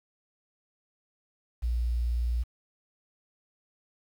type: tone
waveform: sine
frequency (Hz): 59.3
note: A#1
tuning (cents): +30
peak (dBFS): -25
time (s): 1.62-2.44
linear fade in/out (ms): 20
effects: 9-bit